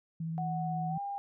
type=tone with vibrato; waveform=sine; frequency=162.8 Hz; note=E3; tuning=21 cents flat; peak=-33 dBFS; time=0.2-0.98 s; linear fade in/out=5 ms; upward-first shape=sine; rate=16 Hz; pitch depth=16 cents each way
type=tone with pitch glide; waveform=sine; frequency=740 to 802.3 Hz; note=F#5 to G5; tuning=0 to +40 cents; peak=-34 dBFS; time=0.38-1.18 s; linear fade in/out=0 ms; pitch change=+140 cents; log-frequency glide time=0.89-0.99 s
effects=none